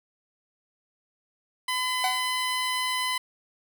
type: tone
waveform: 15% pulse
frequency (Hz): 1012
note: B5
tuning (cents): +42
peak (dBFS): -19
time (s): 1.68-3.18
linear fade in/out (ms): 5
type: tone with exponential decay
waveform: 45% pulse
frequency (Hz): 752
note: F#5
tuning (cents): +28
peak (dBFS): -22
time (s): 2.04-2.32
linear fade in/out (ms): 2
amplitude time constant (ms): 59
effects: none